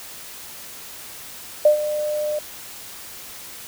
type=tone with ADSR envelope; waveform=sine; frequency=600 Hz; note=D5; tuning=37 cents sharp; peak=-8 dBFS; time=1.65-2.39 s; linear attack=5 ms; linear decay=110 ms; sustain=-13 dB; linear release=4 ms; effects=white hiss -38 dBFS RMS until 3.67 s